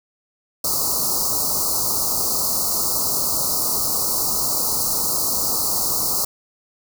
white band-stop noise, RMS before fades -21 dBFS, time 0.64-6.25 s, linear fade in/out 5 ms, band 1300 to 4200 Hz, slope 96 dB/octave, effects none

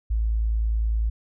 sine tone, 55 Hz, A1, in tune, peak -20 dBFS, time 0.1-1.1 s, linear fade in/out 10 ms, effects none

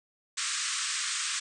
white band-pass noise, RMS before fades -32 dBFS, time 0.37-1.4 s, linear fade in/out 10 ms, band 1100 to 8800 Hz, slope 96 dB/octave, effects none

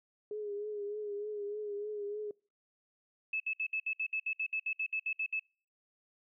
sine tone with vibrato, 415.3 Hz, G#4, in tune, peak -36 dBFS, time 0.31-2.31 s, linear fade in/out 2 ms, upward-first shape triangle, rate 3.3 Hz, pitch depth 52 cents each way
sine tone bursts, 2607 Hz, E7, 20 cents flat, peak -31 dBFS, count 16, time 3.33-5.396 s, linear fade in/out 5 ms, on 71 ms, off 62 ms
effects noise-tail reverb RT60 0.4 s tail -26 dB re dry

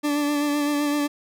40% pulse tone with vibrato, 292 Hz, D4, 10 cents flat, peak -20 dBFS, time 0.03-1.08 s, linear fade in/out 20 ms, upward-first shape sine, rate 7.8 Hz, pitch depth 24 cents each way, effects none

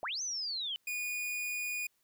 sine linear two-way sweep, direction up then down, 538 to 6272 to 2963 Hz, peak -34 dBFS, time 0.03-0.76 s, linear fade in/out 0 ms, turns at 0.22 s
45% pulse tone, 2455 Hz, D#7, 24 cents flat, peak -34 dBFS, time 0.87-1.87 s, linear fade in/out 5 ms
effects white hiss -75 dBFS RMS until 2.03 s

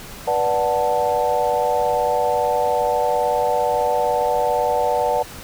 sine chord, B minor seventh, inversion none, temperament equal with one note detuned, 489.6 / 587.3 / 740 / 880 Hz, B4 / D5 / F#5 / A5, -15 / 0 / 0 / 0 cents, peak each -22 dBFS, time 0.27-5.23 s, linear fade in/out 10 ms, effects pink hiss -37 dBFS RMS until 5.43 s

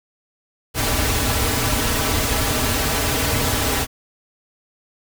pink noise with comb filter, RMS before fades -20 dBFS, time 0.74-3.87 s, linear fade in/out 50 ms, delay 5.6 ms, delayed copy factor -0.8, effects none

